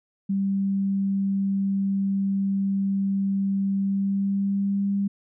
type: tone with pitch glide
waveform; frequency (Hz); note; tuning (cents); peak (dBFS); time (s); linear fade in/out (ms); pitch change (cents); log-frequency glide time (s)
sine; 196 to 199.08; G3 to G3; 0 to +27; -21; 0.29-5.08; 10; +27; 3.78-4.93
effects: none